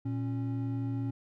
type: tone pair together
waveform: triangle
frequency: 116.54 / 274.8 Hz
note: A#2 / C#4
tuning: 0 / -15 cents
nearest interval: octave + minor third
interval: 1485 cents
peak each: -30 / -33 dBFS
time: 0.05-1.11 s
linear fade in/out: 10 ms
effects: none